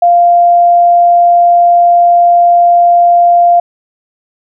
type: tone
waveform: sine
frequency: 696 Hz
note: F5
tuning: 6 cents flat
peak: -3 dBFS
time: 0.02-3.6 s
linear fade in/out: 5 ms
effects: none